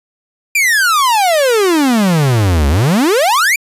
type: exponential two-way sweep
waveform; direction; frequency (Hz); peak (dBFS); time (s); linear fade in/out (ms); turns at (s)
45% pulse; down then up; 2434 to 67.6 to 2434; -9; 0.55-3.56; 5; 2.68
effects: resampled to 32000 Hz